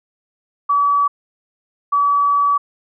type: tone pair in turn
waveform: sine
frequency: 1144 / 1144 Hz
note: D6 / D6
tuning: -46 / -46 cents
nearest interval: unison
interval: 0 cents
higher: neither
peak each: -12 dBFS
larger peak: neither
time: 0.69-1.08 / 1.92-2.58 s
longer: second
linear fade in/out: 10 ms
effects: none